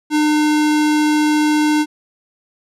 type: tone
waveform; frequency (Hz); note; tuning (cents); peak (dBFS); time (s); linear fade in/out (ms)
square; 302.4; D#4; -49; -13; 0.1-1.86; 50
effects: low-pass 10000 Hz 12 dB/octave